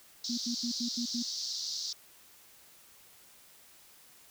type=band-pass noise; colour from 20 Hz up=white; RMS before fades=-37 dBFS; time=0.24-1.93 s; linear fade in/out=5 ms; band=4100 to 5700 Hz; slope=48 dB/octave
type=tone bursts; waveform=sine; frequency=238.6 Hz; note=A#3; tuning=41 cents sharp; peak=-32 dBFS; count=6; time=0.29-1.229 s; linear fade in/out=10 ms; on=89 ms; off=81 ms
effects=white hiss -58 dBFS RMS until 4.3 s